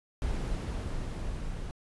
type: noise with level ramp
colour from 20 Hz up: brown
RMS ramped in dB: -31 to -37 dBFS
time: 0.22-1.71 s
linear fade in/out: 0 ms
effects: resampled to 24000 Hz